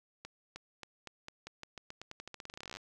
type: accelerating click train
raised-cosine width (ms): 0.2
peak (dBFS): -27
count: 30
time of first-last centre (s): 0.25-2.77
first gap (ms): 310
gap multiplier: 0.88
effects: none